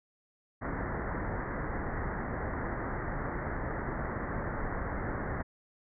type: low-pass noise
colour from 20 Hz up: pink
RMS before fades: -35 dBFS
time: 0.61-5.43 s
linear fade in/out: 20 ms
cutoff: 2000 Hz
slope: 96 dB/octave
effects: none